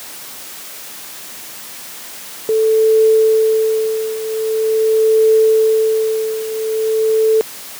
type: tone with tremolo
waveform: sine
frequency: 440 Hz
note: A4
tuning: in tune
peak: -7 dBFS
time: 2.49-7.41 s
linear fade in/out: 0 ms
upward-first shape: triangle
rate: 0.44 Hz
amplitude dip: 80%
effects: white hiss -32 dBFS RMS until 7.79 s + high-pass 150 Hz 12 dB/octave